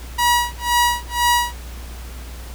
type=tone with tremolo; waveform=sawtooth; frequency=963 Hz; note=B5; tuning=44 cents flat; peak=-9 dBFS; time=0.18-1.57 s; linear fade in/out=10 ms; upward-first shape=sine; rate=2 Hz; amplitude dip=100%; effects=added 60 Hz sine -31 dBFS peak until 2.54 s + pink hiss -40 dBFS RMS until 2.54 s